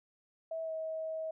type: tone with pitch glide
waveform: sine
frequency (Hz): 650 to 638.8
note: E5 to D#5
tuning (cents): -24 to +45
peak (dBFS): -35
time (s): 0.51-1.31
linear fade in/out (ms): 5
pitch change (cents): -31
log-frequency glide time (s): 0.63-0.72
effects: none

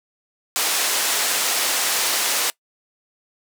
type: low-pass noise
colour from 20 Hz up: white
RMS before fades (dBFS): -21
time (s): 0.56-2.5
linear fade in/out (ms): 0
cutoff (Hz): 10000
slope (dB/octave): 12
effects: noise-tail reverb RT60 0.1 s tail -22 dB re dry + high-pass 400 Hz 12 dB/octave

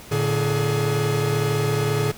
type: tone cluster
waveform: 45% pulse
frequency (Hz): 113.6 / 147.9 / 421.6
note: A#2 / D3 / G#4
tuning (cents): -44 / +13 / +26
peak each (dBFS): -24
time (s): 0.11-2.12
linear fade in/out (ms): 10
effects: pink hiss -42 dBFS RMS until 2.17 s

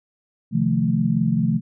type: chord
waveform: sine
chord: F dominant seventh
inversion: second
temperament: equal with one note detuned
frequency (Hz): 130.81 / 156.37 / 174.61 / 220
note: C3 / Eb3 / F3 / A3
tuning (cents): 0 / +9 / 0 / 0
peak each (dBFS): -24 / -24 / -22 / -21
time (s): 0.51-1.61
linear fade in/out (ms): 50
effects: none

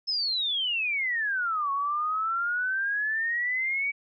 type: exponential two-way sweep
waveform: sine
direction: down then up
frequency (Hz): 5274 to 1100 to 2283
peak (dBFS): -25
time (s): 0.07-3.92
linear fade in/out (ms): 20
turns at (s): 1.71
effects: none

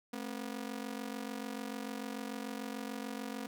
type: ring-modulated tone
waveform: sawtooth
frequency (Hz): 241.5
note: B3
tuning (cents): -39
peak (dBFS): -32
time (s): 0.13-3.47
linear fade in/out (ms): 2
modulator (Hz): 23.4
effects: none

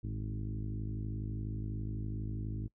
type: harmonic tone with a mistuned harmonic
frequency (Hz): 52.1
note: G#1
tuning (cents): +6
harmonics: 1 / 2 / 3 / 4 / 5 / 6 / 7 / 8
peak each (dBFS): -40 / -38 / -48 / -46 / -50 / -48 / -57 / -61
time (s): 0.03-2.68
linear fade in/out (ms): 10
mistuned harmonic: 2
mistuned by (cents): +80
effects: noise-tail reverb RT60 0.1 s tail -23 dB re dry

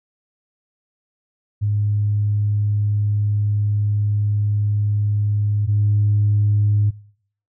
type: tone pair in turn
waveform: sine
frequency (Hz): 103.83 / 103.83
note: G#2 / G#2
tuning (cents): 0 / 0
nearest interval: unison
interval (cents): 0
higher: neither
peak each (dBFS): -16 / -13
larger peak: second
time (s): 1.61-5.67 / 5.67-6.91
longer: first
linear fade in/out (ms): 20
effects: noise-tail reverb RT60 0.6 s tail -23 dB re dry + tanh soft clip ceiling -9 dBFS

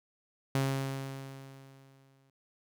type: tone with exponential decay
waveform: sawtooth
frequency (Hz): 135.4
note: C#3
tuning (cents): -40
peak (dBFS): -22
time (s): 0.55-2.3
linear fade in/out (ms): 2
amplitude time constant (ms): 380
effects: none

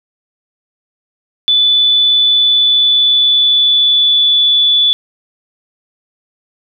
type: tone with pitch glide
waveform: sine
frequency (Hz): 3483 to 3457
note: A7 to A7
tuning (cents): -18 to -31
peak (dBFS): -7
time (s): 1.48-4.93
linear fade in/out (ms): 0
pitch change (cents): -13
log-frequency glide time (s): 2.21-4.43
effects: none

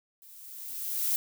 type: noise with level ramp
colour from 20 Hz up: violet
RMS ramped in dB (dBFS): -53 to -26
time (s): 0.22-1.16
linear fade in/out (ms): 0
effects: none

